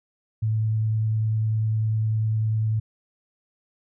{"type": "tone with vibrato", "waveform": "sine", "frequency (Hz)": 109.6, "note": "A2", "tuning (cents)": -6, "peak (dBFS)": -20, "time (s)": [0.42, 2.8], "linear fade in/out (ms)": 10, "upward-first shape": "sine", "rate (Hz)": 10, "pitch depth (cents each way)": 9, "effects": []}